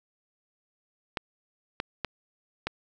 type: clicks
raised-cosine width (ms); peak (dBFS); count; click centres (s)
0.3; -13; 4; 1.172 / 1.801 / 2.047 / 2.67
effects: none